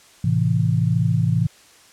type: chord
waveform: sine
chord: A minor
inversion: none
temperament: just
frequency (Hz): 110 / 132 / 165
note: A2 / C3 / E3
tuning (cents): 0 / +16 / +2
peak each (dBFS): -20 / -21 / -20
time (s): 0.24-1.47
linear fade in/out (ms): 5
effects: white hiss -50 dBFS RMS until 1.92 s + low-pass 9000 Hz 12 dB/octave